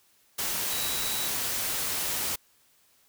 sine tone in noise, 3898 Hz, B7, 23 cents flat, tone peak -36 dBFS, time 0.7-1.28 s, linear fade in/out 10 ms, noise white, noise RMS -30 dBFS, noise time 0.38-2.36 s, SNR -9 dB, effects white hiss -64 dBFS RMS until 3.08 s

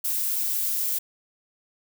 violet noise, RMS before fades -26 dBFS, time 0.04-0.99 s, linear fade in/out 10 ms, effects none

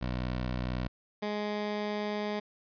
15% pulse tone pair in turn, 62.1 / 208.9 Hz, B1 / G#3, +10 / +10 cents, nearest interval octave + major sixth, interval 2100 cents, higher second, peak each -25 dBFS, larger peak neither, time 0.01-0.88 / 1.22-2.4 s, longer second, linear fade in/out 10 ms, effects resampled to 11025 Hz

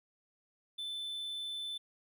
triangle tone, 3522 Hz, A7, 1 cent sharp, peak -36 dBFS, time 0.78-1.78 s, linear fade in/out 10 ms, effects none

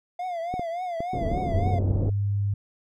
triangle tone with vibrato, 698.5 Hz, F5, in tune, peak -26 dBFS, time 0.19-1.79 s, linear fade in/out 5 ms, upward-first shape triangle, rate 3.5 Hz, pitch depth 120 cents each way
clicks, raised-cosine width 2 ms, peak -18 dBFS, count 6, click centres 0.54 / 0.595 / 1.005 / 1.272 / 1.315 / 1.376 s
pink low-pass noise, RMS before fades -28 dBFS, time 1.13-2.1 s, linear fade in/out 5 ms, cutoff 530 Hz, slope 24 dB/octave
sine tone with pitch glide, 92.6 to 100.98 Hz, F#2 to G#2, +2 to -48 cents, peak -22 dBFS, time 1.53-2.54 s, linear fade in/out 5 ms, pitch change +150 cents, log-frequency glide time 1.64-2.17 s
effects none

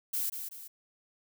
violet noise with echo, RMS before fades -32 dBFS, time 0.13-0.3 s, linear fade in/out 10 ms, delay 190 ms, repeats 2, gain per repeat -7 dB, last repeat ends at 0.68 s, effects none

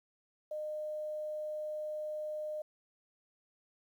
sine tone with quantisation, 610 Hz, D#5, 34 cents flat, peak -36 dBFS, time 0.51-2.62 s, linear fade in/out 5 ms, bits 11, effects none

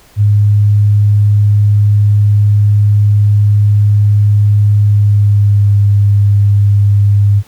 sine tone with pitch glide, 103.5 to 101.6 Hz, G#2 to G#2, -5 to -38 cents, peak -5 dBFS, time 0.16-7.43 s, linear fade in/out 50 ms, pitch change -33 cents, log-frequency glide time 4.82-5.79 s, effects pink hiss -44 dBFS RMS until 7.47 s

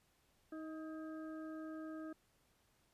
harmonic tone with a mistuned harmonic, 315 Hz, D#4, 21 cents sharp, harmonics 1 / 2 / 4 / 5, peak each -45 / -53 / -57 / -60 dBFS, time 0.52-2.13 s, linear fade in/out 5 ms, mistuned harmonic 5, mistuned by +34 cents, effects pink hiss -75 dBFS RMS until 2.93 s + resampled to 32000 Hz

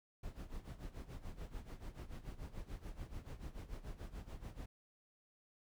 brown noise with tremolo, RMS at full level -45 dBFS, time 0.23-4.66 s, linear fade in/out 5 ms, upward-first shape sine, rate 6.9 Hz, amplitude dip 80%, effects none

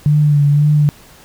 sine tone with vibrato, 146.83 Hz, D3, in tune, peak -8 dBFS, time 0.06-0.89 s, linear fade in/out 0 ms, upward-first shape sine, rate 1.9 Hz, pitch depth 36 cents each way, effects pink hiss -43 dBFS RMS until 1.24 s

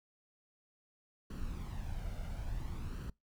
brown noise with flanger, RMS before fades -40 dBFS, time 1.3-3.1 s, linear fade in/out 5 ms, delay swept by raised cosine 0.68 to 1.4 ms, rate 0.57 Hz, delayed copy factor +0.55, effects noise-tail reverb RT60 0.2 s tail -25 dB re dry

